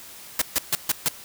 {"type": "noise bursts", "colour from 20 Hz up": "white", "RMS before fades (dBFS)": -21, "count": 5, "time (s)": [0.39, 1.085], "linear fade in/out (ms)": 2, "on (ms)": 27, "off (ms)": 140, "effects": ["white hiss -43 dBFS RMS until 1.24 s"]}